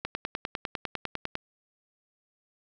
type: click train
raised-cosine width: 0.3 ms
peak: -15 dBFS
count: 14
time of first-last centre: 0.05-1.354 s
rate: 9.97 Hz
effects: none